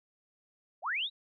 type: linear sweep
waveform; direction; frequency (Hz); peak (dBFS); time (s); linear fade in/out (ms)
sine; up; 546 to 3951; -30; 0.82-1.1; 50
effects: none